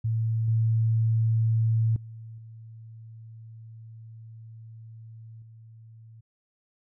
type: tone with level steps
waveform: sine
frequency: 112.5 Hz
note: A2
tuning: 39 cents sharp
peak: -23 / -20 / -39 / -42 / -46 dBFS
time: 0.04-6.21 s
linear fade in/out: 10 ms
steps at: 0.48 / 1.96 / 2.38 / 5.42 s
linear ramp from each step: 2 ms
effects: none